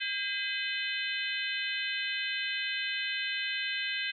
harmonic tone with a mistuned harmonic, 509 Hz, C5, 48 cents flat, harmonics 3 / 4 / 5 / 6 / 7 / 8, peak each -36 / -38 / -37 / -37 / -40 / -42 dBFS, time 0-4.12 s, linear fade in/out 20 ms, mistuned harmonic 3, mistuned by +87 cents, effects none

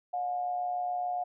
sine tone with amplitude modulation, 719 Hz, F#5, 50 cents flat, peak -27 dBFS, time 0.13-1.24 s, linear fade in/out 10 ms, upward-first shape sine, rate 127 Hz, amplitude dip 50%, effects none

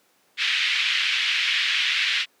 white band-pass noise, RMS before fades -23 dBFS, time 0.37-2.26 s, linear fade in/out 50 ms, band 1900 to 3400 Hz, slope 24 dB/octave, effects pink hiss -62 dBFS RMS until 2.4 s + high-pass 300 Hz 12 dB/octave

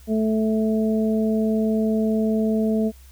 harmonic tone, 218.8 Hz, A3, 9 cents flat, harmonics 1 / 2 / 3, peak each -19 / -25 / -29 dBFS, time 0.07-2.92 s, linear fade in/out 50 ms, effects added 65 Hz sine -44 dBFS peak until 3.11 s + white hiss -54 dBFS RMS until 3.11 s

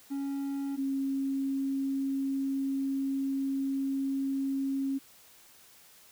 triangle / sine tone pair in turn, 277.2 / 271.8 Hz, C#4 / C#4, 0 / -34 cents, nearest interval unison, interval 34 cents, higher first, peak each -29 / -28 dBFS, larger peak second, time 0.1-0.77 / 0.77-4.99 s, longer second, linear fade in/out 20 ms, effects white hiss -57 dBFS RMS until 6.11 s

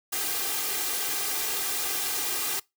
white noise with comb filter, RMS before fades -29 dBFS, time 0.12-2.6 s, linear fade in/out 10 ms, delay 2.5 ms, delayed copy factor +1, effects noise-tail reverb RT60 0.2 s tail -23 dB re dry + high-pass 150 Hz 12 dB/octave

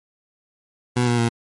20% pulse tone with pitch steps, 122.9 / 119.95 / 117.08 Hz, B2 / A#2 / A#2, -8 / +50 / +8 cents, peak -12 dBFS, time 0.96-1.29 s, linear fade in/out 10 ms, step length 110 ms, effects MP3 48 kbps

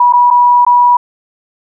sine tone with dropouts, 973 Hz, B5, 26 cents flat, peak -4 dBFS, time 0-0.97 s, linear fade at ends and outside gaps 5 ms, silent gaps 0.126-0.134 / 0.304-0.309 / 0.65-0.665 s, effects none

